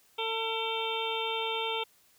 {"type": "harmonic tone with a mistuned harmonic", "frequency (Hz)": 449.2, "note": "A4", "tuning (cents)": 36, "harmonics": [1, 2, 3, 5, 6, 7, 8], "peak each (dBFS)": [-35, -35, -41, -41, -39, -37, -38], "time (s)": [0.18, 1.84], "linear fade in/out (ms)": 10, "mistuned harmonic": 5, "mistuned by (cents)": 26, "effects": ["white hiss -64 dBFS RMS until 2.18 s"]}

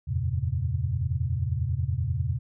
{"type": "tone cluster", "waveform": "sine", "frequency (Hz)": [81.6, 91.9, 113.9, 133.1], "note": ["E2", "F#2", "A#2", "C3"], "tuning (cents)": [-17, -11, -40, 30], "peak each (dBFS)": -30, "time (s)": [0.07, 2.39], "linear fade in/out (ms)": 20, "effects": []}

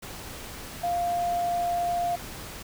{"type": "tone in noise", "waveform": "sine", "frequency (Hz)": 698.5, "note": "F5", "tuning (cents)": 0, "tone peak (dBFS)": -24, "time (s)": [0.83, 2.16], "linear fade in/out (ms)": 10, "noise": "pink", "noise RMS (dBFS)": -40, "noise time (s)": [0.02, 2.63], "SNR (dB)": 13, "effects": []}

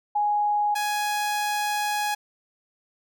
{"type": "tone pair in turn", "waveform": ["sine", "sawtooth"], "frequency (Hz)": [830.6, 833.7], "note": ["G#5", "G#5"], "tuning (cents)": [0, 6], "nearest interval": "unison", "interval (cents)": 6, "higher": "second", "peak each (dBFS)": -20, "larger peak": "neither", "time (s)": [[0.15, 0.75], [0.75, 2.15]], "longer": "second", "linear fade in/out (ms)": 10, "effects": []}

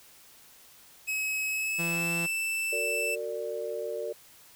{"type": "tone with pitch glide", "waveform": "45% pulse", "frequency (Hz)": [2561, 2653], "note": ["D#7", "E7"], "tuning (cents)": [49, 10], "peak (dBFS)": -28, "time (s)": [1.07, 3.16], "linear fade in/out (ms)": 20, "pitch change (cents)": 61, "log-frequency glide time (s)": [1.47, 2.15]}
{"type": "tone", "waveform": "sawtooth", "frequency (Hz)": 169.1, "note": "E3", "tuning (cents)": 44, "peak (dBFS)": -28, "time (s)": [1.78, 2.27], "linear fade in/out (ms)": 20}
{"type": "chord", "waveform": "sine", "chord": "Gb augmented", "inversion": "none", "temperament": "equal with one note detuned", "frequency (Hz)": [370, 456.3, 587.3], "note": ["Gb4", "Bb4", "D5"], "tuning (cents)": [0, -37, 0], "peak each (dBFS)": [-39, -34, -35], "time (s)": [2.72, 4.13], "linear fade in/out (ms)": 10}
{"effects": ["white hiss -55 dBFS RMS until 4.55 s"]}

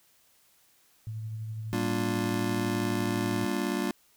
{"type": "tone with tremolo", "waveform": "sine", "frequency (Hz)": 110, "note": "A2", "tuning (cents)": 0, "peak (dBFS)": -32, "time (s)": [1.07, 3.45], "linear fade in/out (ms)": 0, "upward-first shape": "triangle", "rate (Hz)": 12, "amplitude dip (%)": 30}
{"type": "chord", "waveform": "square", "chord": "G minor seventh", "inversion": "none", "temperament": "just", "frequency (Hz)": [196, 235.2, 294, 352.8], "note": ["G3", "Bb3", "D4", "F4"], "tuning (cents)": [0, 16, 2, 18], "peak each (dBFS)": -34, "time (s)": [1.73, 3.91], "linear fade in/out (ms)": 0}
{"effects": ["white hiss -64 dBFS RMS until 4.16 s"]}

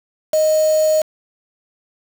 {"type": "tone with quantisation", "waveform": "sine", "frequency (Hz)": 622.3, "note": "D#5", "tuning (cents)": 0, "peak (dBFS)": -12, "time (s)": [0.33, 1.02], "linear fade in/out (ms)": 5, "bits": 4, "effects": []}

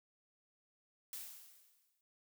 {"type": "noise with exponential decay", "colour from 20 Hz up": "blue", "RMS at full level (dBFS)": -44, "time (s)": [1.13, 2.01], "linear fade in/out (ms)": 1, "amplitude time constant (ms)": 190, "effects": []}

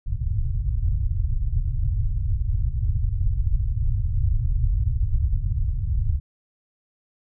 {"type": "low-pass noise", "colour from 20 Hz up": "pink", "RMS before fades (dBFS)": -22, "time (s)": [0.06, 6.2], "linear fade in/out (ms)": 20, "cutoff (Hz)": 120, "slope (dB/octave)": 48, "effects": []}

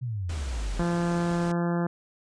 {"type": "exponential sweep", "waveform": "sine", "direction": "down", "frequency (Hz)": [130.81, 38.89], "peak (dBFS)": -28, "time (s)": [0.01, 0.83], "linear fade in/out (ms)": 20}
{"type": "low-pass noise", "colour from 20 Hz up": "pink", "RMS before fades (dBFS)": -41, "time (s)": [0.29, 1.52], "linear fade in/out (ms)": 5, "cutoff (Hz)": 9100, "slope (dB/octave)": 48}
{"type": "harmonic tone", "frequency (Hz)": 172.2, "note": "F3", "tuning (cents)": -24, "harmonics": [1, 2, 3, 4, 5, 6, 7, 8, 9, 10], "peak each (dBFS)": [-25, -31, -35, -37, -39, -41, -42, -43, -44, -45], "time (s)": [0.79, 1.87], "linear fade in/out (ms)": 5}
{"effects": []}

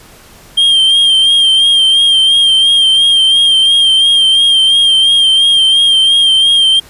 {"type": "tone with vibrato", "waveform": "triangle", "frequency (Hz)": 3185, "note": "G7", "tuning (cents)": 27, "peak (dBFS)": -4, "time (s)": [0.57, 6.8], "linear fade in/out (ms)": 10, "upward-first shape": "sine", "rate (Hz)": 2.9, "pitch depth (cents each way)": 39, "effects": ["pink hiss -39 dBFS RMS until 6.89 s", "resampled to 32000 Hz"]}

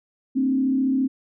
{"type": "tone with frequency modulation", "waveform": "sine", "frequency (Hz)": 264.2, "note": "C4", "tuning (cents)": 17, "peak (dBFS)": -18, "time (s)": [0.35, 1.08], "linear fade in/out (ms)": 20, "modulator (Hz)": 34.6, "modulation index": 0.6, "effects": []}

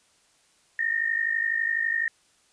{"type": "tone pair together", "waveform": "sine", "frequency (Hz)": [1812.7, 1864.7], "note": ["A#6", "A#6"], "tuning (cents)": [-49, 0], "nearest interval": "unison", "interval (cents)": 49, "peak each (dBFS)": -26, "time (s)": [0.79, 2.08], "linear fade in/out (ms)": 2, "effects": ["white hiss -63 dBFS RMS until 2.52 s", "resampled to 22050 Hz"]}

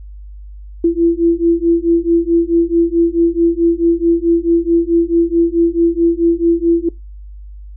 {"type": "beating tone pair", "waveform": "sine", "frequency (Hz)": [334.8, 339.4], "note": ["E4", "F4"], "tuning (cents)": [27, -49], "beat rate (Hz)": 4.6, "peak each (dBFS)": -13, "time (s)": [0.84, 6.89], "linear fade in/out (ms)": 5, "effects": ["noise-tail reverb RT60 0.2 s tail -21 dB re dry", "added 50 Hz sine -30 dBFS peak until 7.76 s"]}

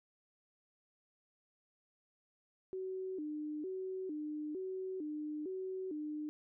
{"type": "tone with vibrato", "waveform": "sine", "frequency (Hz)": 337, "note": "E4", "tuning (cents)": 38, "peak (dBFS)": -38, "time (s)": [2.73, 6.29], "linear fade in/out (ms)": 0, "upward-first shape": "square", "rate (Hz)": 1.1, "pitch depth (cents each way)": 190, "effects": []}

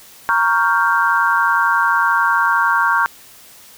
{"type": "chord", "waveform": "sine", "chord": "G half-diminished seventh", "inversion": "first", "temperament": "equal with one note detuned", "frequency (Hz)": [932.3, 1114.5, 1396.9, 1568], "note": ["Bb5", "Db6", "F6", "G6"], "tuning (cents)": [0, 9, 0, 0], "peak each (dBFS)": -18, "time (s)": [0.29, 3.06], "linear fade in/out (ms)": 0, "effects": ["white hiss -43 dBFS RMS until 3.77 s"]}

